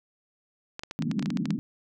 clicks, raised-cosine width 0.2 ms, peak -18 dBFS, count 12, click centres 0.794 / 0.835 / 0.911 / 1.023 / 1.114 / 1.194 / 1.226 / 1.259 / 1.304 / 1.372 / 1.456 / 1.506 s
white band-pass noise, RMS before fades -29 dBFS, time 0.99-1.59 s, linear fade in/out 0 ms, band 150 to 260 Hz, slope 48 dB/octave
effects none

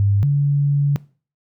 sine tone pair in turn, 100.3 / 142.75 Hz, G2 / D3, +40 / -49 cents, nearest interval tritone, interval 611 cents, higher second, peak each -13 dBFS, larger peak neither, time 0-0.23 / 0.23-0.96 s, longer second, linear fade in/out 0 ms, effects noise-tail reverb RT60 0.4 s tail -21 dB re dry

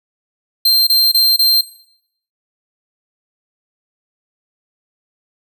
45% pulse tone bursts, 4161 Hz, C8, 10 cents flat, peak -8 dBFS, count 4, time 0.65-1.611 s, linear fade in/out 5 ms, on 220 ms, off 27 ms, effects noise-tail reverb RT60 0.7 s tail -17 dB re dry

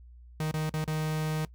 45% pulse tone with dropouts, 155.56 Hz, D#3, in tune, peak -28 dBFS, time 0.4-1.45 s, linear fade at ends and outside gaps 2 ms, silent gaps 0.513-0.54 / 0.695-0.739 / 0.842-0.877 s, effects noise-tail reverb RT60 0.1 s tail -20 dB re dry + added 60 Hz sine -48 dBFS peak until 1.54 s

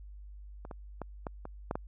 clicks, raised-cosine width 1 ms, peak -30 / -28 / -23 / -22 / -27 / -18 / -19 dBFS, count 7, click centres 0.651 / 0.712 / 1.017 / 1.268 / 1.454 / 1.711 / 1.755 s, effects added 50 Hz sine -45 dBFS peak until 1.87 s

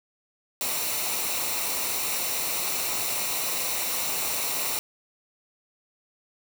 white noise with comb filter, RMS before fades -28 dBFS, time 0.61-4.79 s, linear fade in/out 0 ms, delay 0.61 ms, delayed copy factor -0.55, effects none

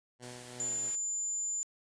10% pulse tone with tremolo, 123.47 Hz, B2, in tune, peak -36 dBFS, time 0.19-0.92 s, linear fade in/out 50 ms, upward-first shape triangle, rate 2.9 Hz, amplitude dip 50%
white noise, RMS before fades -49 dBFS, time 0.22-0.96 s, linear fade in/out 10 ms
sine tone, 7100 Hz, A8, 15 cents sharp, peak -32 dBFS, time 0.6-1.63 s, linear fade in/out 0 ms
effects resampled to 22050 Hz

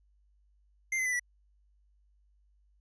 square tone with pitch steps, 2093 / 2045 / 1998.5 / 1952.8 Hz, C7 / C7 / B6 / B6, 0 / -40 / +20 / -20 cents, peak -29 dBFS, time 0.92-1.196 s, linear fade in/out 5 ms, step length 69 ms, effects added 50 Hz sine -64 dBFS peak until 2.8 s + resampled to 22050 Hz

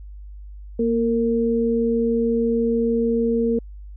sine tone pair together, 233.5 / 459.9 Hz, A#3 / A#4, +3 / -23 cents, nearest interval octave, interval 1174 cents, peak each -20 dBFS, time 0.79-3.59 s, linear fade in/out 5 ms, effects added 50 Hz sine -35 dBFS peak until 3.96 s

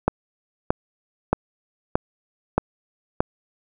click train, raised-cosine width 1 ms, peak -3 dBFS, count 6, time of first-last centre 0.08-3.205 s, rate 1.6 Hz, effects none

